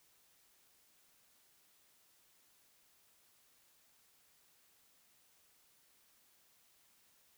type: silence
effects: white hiss -70 dBFS RMS until 7.37 s